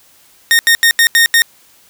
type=tone bursts at uneven times; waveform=sawtooth; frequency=1845 Hz; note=A#6; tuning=18 cents flat; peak=-3 dBFS; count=6; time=0.51-0.59 / 0.67-0.75 / 0.83-0.91 / 0.99-1.07 / 1.15-1.26 / 1.34-1.42 s; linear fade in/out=0 ms; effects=white hiss -48 dBFS RMS until 1.89 s